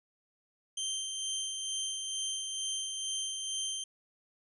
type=tone with tremolo; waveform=20% pulse; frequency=3136 Hz; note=G7; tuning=in tune; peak=-27 dBFS; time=0.77-3.84 s; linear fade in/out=5 ms; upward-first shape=sine; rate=2.2 Hz; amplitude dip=35%; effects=resampled to 24000 Hz